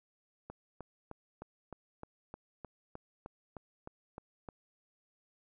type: click train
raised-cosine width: 1 ms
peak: -30 dBFS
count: 14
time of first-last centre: 0.5-4.488 s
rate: 3.26 Hz
effects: none